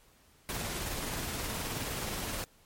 pink noise with tremolo, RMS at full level -35 dBFS, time 0.49-2.44 s, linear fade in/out 0 ms, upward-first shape sine, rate 19 Hz, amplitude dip 25%, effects pink hiss -63 dBFS RMS until 2.65 s + MP3 64 kbps

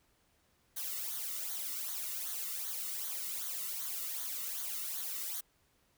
blue noise with flanger, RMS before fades -39 dBFS, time 0.76-5.41 s, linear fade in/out 10 ms, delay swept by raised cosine 0.38 to 1.26 ms, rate 2.6 Hz, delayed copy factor -0.7, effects pink hiss -72 dBFS RMS until 5.97 s

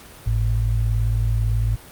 sine tone pair together, 51.91 / 110 Hz, G#1 / A2, 0 / 0 cents, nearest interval octave + minor second, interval 1300 cents, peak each -20 dBFS, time 0.26-1.76 s, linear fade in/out 10 ms, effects pink hiss -43 dBFS RMS until 1.91 s + Opus 48 kbps

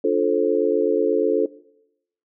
sine chord, D minor seventh, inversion none, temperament just, 293.7 / 352.4 / 440.5 / 528.6 Hz, D4 / F4 / A4 / C5, 0 / +16 / +2 / +18 cents, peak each -24 / -23 / -19 / -25 dBFS, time 0.04-1.46 s, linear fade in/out 5 ms, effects noise-tail reverb RT60 0.8 s tail -19 dB re dry

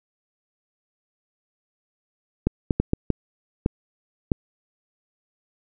clicks, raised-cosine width 3 ms, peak -6 dBFS, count 7, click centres 2.47 / 2.708 / 2.8 / 2.934 / 3.103 / 3.661 / 4.318 s, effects none

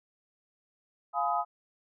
sine chord, F half-diminished seventh, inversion none, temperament just, 698.5 / 838.1 / 1005.8 / 1257.2 Hz, F5 / Ab5 / Cb6 / Eb6, 0 / +16 / +31 / +18 cents, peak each -31 / -31 / -35 / -31 dBFS, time 1.13-1.45 s, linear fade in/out 50 ms, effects none

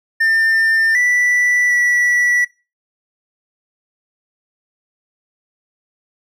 triangle tone with pitch steps, 1798 / 1968 / 1951 Hz, A6 / B6 / B6, +37 / -7 / -22 cents, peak -10 dBFS, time 0.2-2.45 s, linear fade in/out 10 ms, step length 750 ms, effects noise-tail reverb RT60 0.3 s tail -22 dB re dry

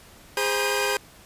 sawtooth tone cluster, 409.6 / 521 / 960 / 1580 / 2463 Hz, G#4 / C5 / B5 / G6 / D#7, -24 / -7 / -49 / +13 / -18 cents, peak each -23 / -25 / -27 / -26 / -26 dBFS, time 0.37-0.97 s, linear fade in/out 2 ms, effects pink hiss -50 dBFS RMS until 1.25 s + resampled to 32000 Hz

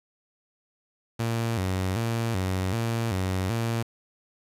sawtooth tone with vibrato, 103.83 Hz, G#2, in tune, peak -21 dBFS, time 1.19-3.83 s, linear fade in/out 10 ms, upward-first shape square, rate 1.3 Hz, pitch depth 180 cents each way, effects resampled to 32000 Hz + 8-bit

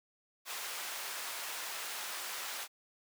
pink high-pass noise, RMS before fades -41 dBFS, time 0.45-2.68 s, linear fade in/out 50 ms, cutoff 960 Hz, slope 12 dB/octave, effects none

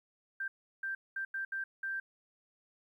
sine tone bursts at uneven times, 1574 Hz, G6, 7 cents sharp, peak -34 dBFS, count 6, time 0.4-0.48 / 0.83-0.95 / 1.16-1.25 / 1.34-1.45 / 1.52-1.64 / 1.83-2 s, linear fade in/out 5 ms, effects 12-bit

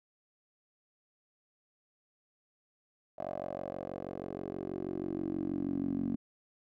10% pulse tone with band-pass filter sweep, 46.25 Hz, F#1, in tune, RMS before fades -37 dBFS, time 3.18-6.16 s, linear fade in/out 10 ms, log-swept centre 630 to 250 Hz, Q 5.1, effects none

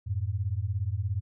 sine beating tone pair, 90 / 107 Hz, F#2 / A2, -47 / -48 cents, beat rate 17 Hz, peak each -30 dBFS, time 0.06-1.21 s, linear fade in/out 20 ms, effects none

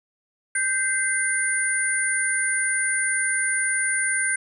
sine tone cluster, 1562 / 2061 / 9260 Hz, G6 / C7 / D9, -7 / -27 / -25 cents, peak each -24 / -28 / -24 dBFS, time 0.55-4.36 s, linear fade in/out 5 ms, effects none

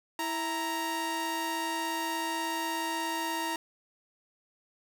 sawtooth tone pair together, 329.6 / 932.2 Hz, E4 / A#5, 0 / 0 cents, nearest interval octave + tritone, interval 1800 cents, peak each -32 / -28 dBFS, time 0.19-3.56 s, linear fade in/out 2 ms, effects none

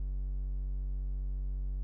triangle tone, 47.3 Hz, F#1, 39 cents sharp, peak -30 dBFS, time 0-1.83 s, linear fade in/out 0 ms, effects none

